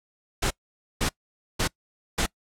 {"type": "noise bursts", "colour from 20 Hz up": "pink", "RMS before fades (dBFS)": -24, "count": 4, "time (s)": [0.42, 2.264], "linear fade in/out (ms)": 10, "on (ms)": 86, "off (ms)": 500, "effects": ["noise-tail reverb RT60 0.1 s tail -24 dB re dry", "low-pass 10000 Hz 12 dB/octave"]}